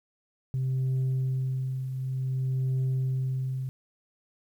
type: tone with tremolo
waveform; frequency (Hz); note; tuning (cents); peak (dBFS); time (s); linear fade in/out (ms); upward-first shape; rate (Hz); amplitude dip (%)
sine; 130.81; C3; 0; -21; 0.54-3.69; 0; triangle; 0.55; 65
effects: tanh soft clip ceiling -23 dBFS + 10-bit